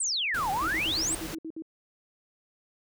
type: exponential two-way sweep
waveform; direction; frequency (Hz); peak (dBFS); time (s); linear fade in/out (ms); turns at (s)
sine; down then up; 8870 to 740 to 8870; -26; 0-1.15; 5; 0.51
type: noise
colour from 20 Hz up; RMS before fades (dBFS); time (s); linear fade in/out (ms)
pink; -38; 0.34-1.35; 5
type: tone bursts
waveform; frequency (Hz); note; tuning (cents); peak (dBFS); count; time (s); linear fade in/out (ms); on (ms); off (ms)
sine; 321.3; E4; -44; -34; 9; 0.62-1.622; 2; 58; 60
effects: none